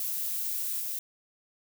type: noise with level steps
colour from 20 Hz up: violet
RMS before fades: -32 / -34 dBFS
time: 0-0.99 s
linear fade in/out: 2 ms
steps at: 0.8 s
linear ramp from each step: 2 ms
effects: none